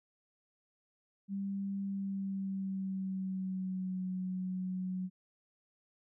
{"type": "tone with pitch glide", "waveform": "sine", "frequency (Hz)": [197.1, 184.97], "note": ["G3", "F#3"], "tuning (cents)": [10, 0], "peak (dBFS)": -34, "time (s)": [1.28, 5.1], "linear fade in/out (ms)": 50, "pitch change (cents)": -110, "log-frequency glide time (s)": [1.83, 4.04], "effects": []}